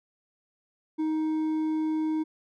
triangle tone with hard clipping, 313.1 Hz, D#4, 11 cents sharp, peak -26 dBFS, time 0.98-2.24 s, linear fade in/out 20 ms, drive 7 dB, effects none

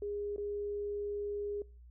sine tone with dropouts, 410 Hz, G#4, 22 cents flat, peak -35 dBFS, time 0.02-1.62 s, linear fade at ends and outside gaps 2 ms, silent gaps 0.362-0.38 s, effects noise-tail reverb RT60 0.4 s tail -25 dB re dry + added 60 Hz sine -52 dBFS peak until 1.9 s

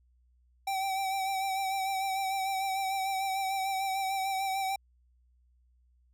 square tone with vibrato, 772 Hz, G5, 27 cents flat, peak -30 dBFS, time 0.67-4.76 s, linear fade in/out 5 ms, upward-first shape sine, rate 6.7 Hz, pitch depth 32 cents each way, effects added 61 Hz sine -63 dBFS peak until 6.13 s

